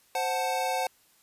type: chord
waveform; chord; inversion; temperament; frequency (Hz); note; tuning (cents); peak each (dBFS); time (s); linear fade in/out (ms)
square; F# diminished; second; equal; 523.3 / 740 / 880; C5 / F#5 / A5; 0 / 0 / 0; -33 / -30 / -33; 0.15-0.87; 2
effects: white hiss -63 dBFS RMS until 1.22 s + resampled to 32000 Hz